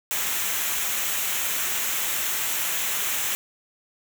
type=noise with comb filter; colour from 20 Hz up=white; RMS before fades=-26 dBFS; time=0.11-3.35 s; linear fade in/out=0 ms; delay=0.21 ms; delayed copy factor=-0.55; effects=none